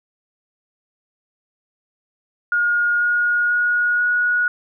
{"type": "tone with pitch steps", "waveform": "sine", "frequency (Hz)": [1429, 1438.1, 1447.3, 1456.5], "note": ["F6", "F#6", "F#6", "F#6"], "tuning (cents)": [39, -50, -39, -28], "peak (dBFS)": -15, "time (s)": [2.52, 4.48], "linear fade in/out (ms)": 2, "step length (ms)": 490, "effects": []}